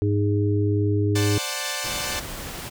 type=harmonic tone; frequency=102.7 Hz; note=G#2; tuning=19 cents flat; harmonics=1 / 3 / 4; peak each=-20 / -25 / -26 dBFS; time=0.02-1.38 s; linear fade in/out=0 ms
type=chord; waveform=5% pulse; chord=D dominant seventh; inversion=third; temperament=equal; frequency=523.3 / 587.3 / 740 / 880 Hz; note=C5 / D5 / F#5 / A5; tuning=0 / 0 / 0 / 0 cents; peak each=-21 / -19 / -21 / -21 dBFS; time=1.15-2.2 s; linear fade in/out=10 ms
type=noise; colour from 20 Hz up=pink; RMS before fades=-34 dBFS; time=1.83-2.7 s; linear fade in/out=20 ms
effects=none